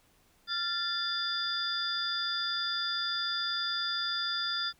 sine tone cluster, 1382 / 1760 / 3531 / 4865 Hz, F6 / A6 / A7 / D#8, -19 / 0 / +5 / -40 cents, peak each -36 / -39 / -34 / -34 dBFS, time 0.47-4.73 s, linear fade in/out 50 ms, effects pink hiss -66 dBFS RMS until 4.79 s

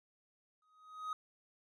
triangle tone with exponential growth, 1256 Hz, D#6, 16 cents sharp, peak -33 dBFS, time 0.62-1.13 s, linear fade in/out 2 ms, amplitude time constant 110 ms, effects resampled to 24000 Hz

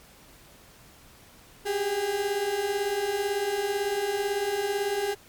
35% pulse beating tone pair, 389.4 / 407.4 Hz, G4 / G#4, -12 / -33 cents, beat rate 18 Hz, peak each -30 / -25 dBFS, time 1.65-5.15 s, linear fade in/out 20 ms, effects pink hiss -53 dBFS RMS until 5.28 s + MP3 96 kbps

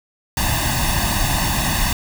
pink noise with comb filter, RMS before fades -19 dBFS, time 0.37-1.93 s, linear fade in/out 2 ms, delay 1.1 ms, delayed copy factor +1, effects none

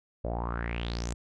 sawtooth tone with low-pass filter sweep, 58.27 Hz, A#1, in tune, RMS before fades -33 dBFS, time 0.24-1.14 s, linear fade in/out 5 ms, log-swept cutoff 550 to 8000 Hz, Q 6.1, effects none

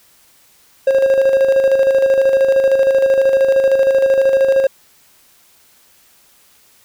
triangle tone with tremolo, 538 Hz, C5, 48 cents sharp, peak -6 dBFS, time 0.87-4.67 s, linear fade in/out 5 ms, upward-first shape square, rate 13 Hz, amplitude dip 45%, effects white hiss -51 dBFS RMS until 6.84 s

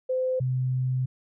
sine tone pair in turn, 514 / 128.5 Hz, C5 / C3, -31 / -31 cents, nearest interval 2 octaves, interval 2400 cents, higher first, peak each -23 dBFS, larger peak neither, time 0.09-0.4 / 0.4-1.06 s, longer second, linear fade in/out 10 ms, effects none

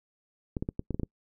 clicks, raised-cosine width 3 ms, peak -18 dBFS, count 8, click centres 0.568 / 0.625 / 0.689 / 0.794 / 0.907 / 0.945 / 0.997 / 1.033 s, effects noise-tail reverb RT60 0.1 s tail -26 dB re dry

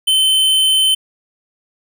square tone, 3071 Hz, G7, 36 cents flat, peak -11 dBFS, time 0.07-0.95 s, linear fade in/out 10 ms, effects none

